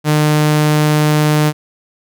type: tone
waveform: sawtooth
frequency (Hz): 151.4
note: D#3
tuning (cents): -47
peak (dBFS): -6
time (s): 0.04-1.53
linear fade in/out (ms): 50
effects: none

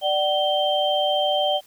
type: tone cluster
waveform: sine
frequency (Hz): 592 / 758 / 3142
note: D5 / F#5 / G7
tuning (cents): +14 / +42 / +3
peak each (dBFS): -22 / -23 / -24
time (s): 0.01-1.61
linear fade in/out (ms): 50
effects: white hiss -54 dBFS RMS until 1.66 s

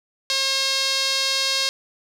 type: tone with band-pass filter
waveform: sawtooth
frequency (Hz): 538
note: C5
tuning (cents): +48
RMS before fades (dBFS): -22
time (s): 0.3-1.69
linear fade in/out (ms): 0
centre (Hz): 4500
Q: 2.6
effects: none

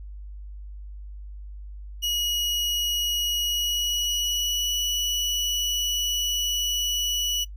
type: tone with pitch glide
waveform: 30% pulse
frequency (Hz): 2904 to 2943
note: F#7 to F#7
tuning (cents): -33 to -10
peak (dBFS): -21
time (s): 2.02-7.45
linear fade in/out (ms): 20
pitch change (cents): +23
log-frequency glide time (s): 3.45-4.74
effects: noise-tail reverb RT60 0.1 s tail -21 dB re dry + added 50 Hz sine -36 dBFS peak until 7.56 s

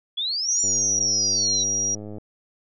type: exponential two-way sweep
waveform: sine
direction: up then down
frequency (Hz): 3335 to 7240 to 3893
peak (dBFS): -23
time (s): 0.17-1.64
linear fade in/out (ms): 10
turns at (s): 0.61
type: tone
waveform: sine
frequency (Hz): 5730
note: F8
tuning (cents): +44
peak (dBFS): -21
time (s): 0.48-1.95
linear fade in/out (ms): 5
type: click train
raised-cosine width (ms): 2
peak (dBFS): -24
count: 163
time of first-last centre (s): 0.64-2.183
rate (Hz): 105
effects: none

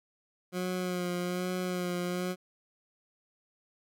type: tone with vibrato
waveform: 20% pulse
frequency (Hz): 180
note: F#3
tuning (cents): -47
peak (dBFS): -26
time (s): 0.52-2.36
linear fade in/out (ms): 50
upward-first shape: sine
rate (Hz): 1.2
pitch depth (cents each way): 27
effects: none

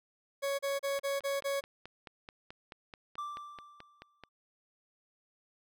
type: tone bursts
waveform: 40% pulse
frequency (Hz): 556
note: C#5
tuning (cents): +5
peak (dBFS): -30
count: 6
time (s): 0.42-1.61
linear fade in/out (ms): 20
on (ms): 170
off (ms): 34
type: click train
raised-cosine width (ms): 0.3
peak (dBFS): -30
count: 16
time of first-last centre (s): 0.99-4.237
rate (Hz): 4.62
type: tone with exponential decay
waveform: triangle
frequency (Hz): 1174.7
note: D6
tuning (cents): 0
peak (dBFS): -33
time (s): 3.18-4.29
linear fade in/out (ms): 5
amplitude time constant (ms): 240
effects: none

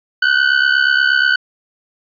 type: ring-modulated tone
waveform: 40% pulse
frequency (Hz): 1500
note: F#6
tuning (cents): +23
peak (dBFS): -7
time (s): 0.22-1.36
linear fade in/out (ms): 5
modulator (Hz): 34.2
effects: resampled to 11025 Hz

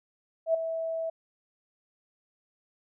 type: tone with ADSR envelope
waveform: sine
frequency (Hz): 653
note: E5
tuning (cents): -17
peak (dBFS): -19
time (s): 0.46-1.1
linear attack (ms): 83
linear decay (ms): 7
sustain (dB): -10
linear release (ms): 7
effects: none

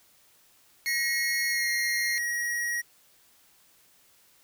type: tone with pitch glide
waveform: 25% pulse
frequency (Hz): 2175 to 2119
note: C#7 to C7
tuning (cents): -33 to +21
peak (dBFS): -25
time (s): 0.86-2.18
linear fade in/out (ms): 0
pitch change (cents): -46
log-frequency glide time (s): 1.5-1.69
type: tone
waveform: square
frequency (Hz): 1899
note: A#6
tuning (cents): +32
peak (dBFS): -28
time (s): 0.86-2.82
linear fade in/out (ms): 20
effects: white hiss -61 dBFS RMS until 4.43 s

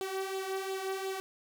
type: tone with flanger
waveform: sawtooth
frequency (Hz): 383.6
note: G4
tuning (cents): -37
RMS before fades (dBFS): -36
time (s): 0.01-1.2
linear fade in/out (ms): 0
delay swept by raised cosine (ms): 0.25 to 2.55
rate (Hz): 2.8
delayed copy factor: +0.55
effects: none

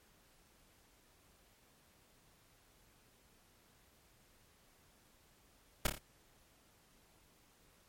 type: noise with echo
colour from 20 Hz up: pink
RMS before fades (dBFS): -29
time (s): 5.85-5.87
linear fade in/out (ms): 5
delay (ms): 28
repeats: 4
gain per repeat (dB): -5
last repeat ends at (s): 5.982
effects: pink hiss -68 dBFS RMS until 7.88 s + MP3 64 kbps

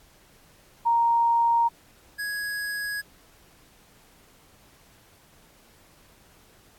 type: tone pair in turn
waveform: sine / square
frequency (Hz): 932.3 / 1665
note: A#5 / G#6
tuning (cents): 0 / +4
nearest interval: minor seventh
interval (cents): 1004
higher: second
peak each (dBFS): -18 / -29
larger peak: first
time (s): 0.85-1.69 / 2.18-3.02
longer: neither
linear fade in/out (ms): 20
effects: pink hiss -57 dBFS RMS until 6.78 s + AAC 64 kbps

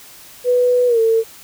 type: tone with pitch glide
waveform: sine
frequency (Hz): 493.9 to 450.3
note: B4 to A4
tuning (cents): 0 to +40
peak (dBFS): -11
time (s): 0.44-1.24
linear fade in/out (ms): 50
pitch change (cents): -160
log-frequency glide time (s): 0.87-0.99
effects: white hiss -41 dBFS RMS until 1.43 s

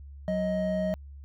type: tone pair together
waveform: triangle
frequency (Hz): 185 / 626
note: F#3 / D#5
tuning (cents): 0 / +10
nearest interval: octave + major sixth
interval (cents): 2110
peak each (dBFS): -27 / -26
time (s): 0.28-0.94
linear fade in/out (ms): 0
effects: added 70 Hz sine -42 dBFS peak until 1.24 s

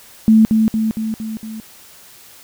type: tone with echo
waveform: sine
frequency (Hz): 220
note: A3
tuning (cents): 0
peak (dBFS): -6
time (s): 0.28-0.45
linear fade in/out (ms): 0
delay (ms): 230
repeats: 5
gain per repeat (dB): -4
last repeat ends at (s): 1.6
effects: white hiss -43 dBFS RMS until 2.43 s

